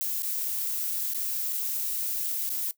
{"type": "noise with dropouts", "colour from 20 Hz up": "violet", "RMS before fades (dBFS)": -30, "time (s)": [0.01, 2.71], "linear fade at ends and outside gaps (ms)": 0, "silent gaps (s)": [[0.222, 0.232], [1.136, 1.146], [1.526, 1.529], [2.492, 2.501]], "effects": ["noise-tail reverb RT60 0.1 s tail -18 dB re dry"]}